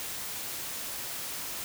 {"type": "noise", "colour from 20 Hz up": "white", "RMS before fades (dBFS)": -37, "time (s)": [0, 1.64], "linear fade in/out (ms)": 0, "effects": []}